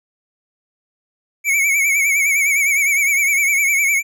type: tone with vibrato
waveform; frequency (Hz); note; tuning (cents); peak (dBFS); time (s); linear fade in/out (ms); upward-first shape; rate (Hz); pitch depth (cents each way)
square; 2252; C#7; +27; -14; 1.44-4.03; 50; triangle; 9.8; 89
effects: none